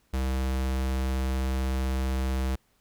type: tone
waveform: square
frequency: 65.41 Hz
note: C2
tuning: in tune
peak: -26 dBFS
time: 0.13-2.56 s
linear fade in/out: 10 ms
effects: pink hiss -68 dBFS RMS until 2.8 s